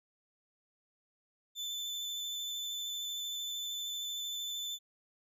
35% pulse tone with vibrato, 3520 Hz, A7, in tune, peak -35 dBFS, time 1.55-4.79 s, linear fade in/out 50 ms, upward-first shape square, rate 13 Hz, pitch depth 12 cents each way, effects resampled to 32000 Hz

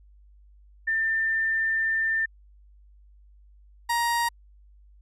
sine / 30% pulse tone pair in turn, 1792 / 941.1 Hz, A6 / A#5, +31 / +16 cents, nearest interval major seventh, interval 1115 cents, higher first, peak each -22 / -20 dBFS, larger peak second, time 0.87-2.26 / 3.89-4.29 s, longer first, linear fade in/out 10 ms, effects added 50 Hz sine -51 dBFS peak until 5.01 s + resampled to 32000 Hz

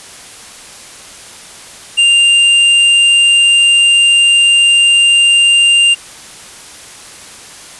triangle tone with hard clipping, 2794 Hz, F7, in tune, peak -7 dBFS, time 1.97-5.95 s, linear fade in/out 20 ms, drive 12 dB, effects white hiss -33 dBFS RMS until 7.79 s + resampled to 24000 Hz

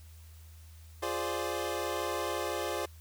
25% pulse chord, D half-diminished seventh, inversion first, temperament equal, 349.2 / 415.3 / 523.3 / 587.3 Hz, F4 / Ab4 / C5 / D5, 0 / 0 / 0 / 0 cents, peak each -34 dBFS, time 1.02-2.86 s, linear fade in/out 10 ms, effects added 80 Hz sine -49 dBFS peak until 3 s + white hiss -61 dBFS RMS until 3 s

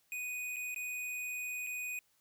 square tone with dropouts, 2485 Hz, D#7, 3 cents flat, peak -38 dBFS, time 0.12-1.99 s, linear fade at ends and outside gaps 1 ms, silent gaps 0.561-0.566 / 0.745-0.761 / 1.666-1.67 s, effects white hiss -73 dBFS RMS until 2.2 s

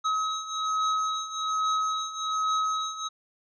square beating tone pair, 1276 / 1277.2 Hz, D#6 / D#6, +43 / +45 cents, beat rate 1.2 Hz, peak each -32 / -28 dBFS, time 0.04-3.09 s, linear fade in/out 20 ms, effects resampled to 16000 Hz

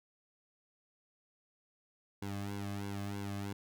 sawtooth tone with flanger, 100.2 Hz, G2, 38 cents sharp, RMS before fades -40 dBFS, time 2.22-3.53 s, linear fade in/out 5 ms, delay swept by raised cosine 1.6 to 2.16 ms, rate 3.1 Hz, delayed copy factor -0.95, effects none

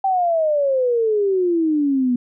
sine exponential sweep, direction down, 784 to 241 Hz, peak -15 dBFS, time 0.04-2.16 s, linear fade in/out 5 ms, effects none

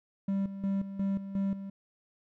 triangle tone with tremolo, 196 Hz, G3, in tune, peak -25 dBFS, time 0.28-1.7 s, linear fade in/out 5 ms, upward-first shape square, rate 2.8 Hz, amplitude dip 70%, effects none

